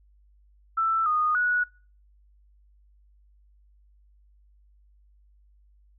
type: tone with pitch steps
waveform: sine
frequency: 1328 / 1233 / 1465 Hz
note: E6 / D#6 / F#6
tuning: +12 / -16 / -18 cents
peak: -21 dBFS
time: 0.77-1.64 s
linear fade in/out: 10 ms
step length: 290 ms
effects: noise-tail reverb RT60 0.4 s tail -24 dB re dry + added 50 Hz sine -56 dBFS peak until 5.98 s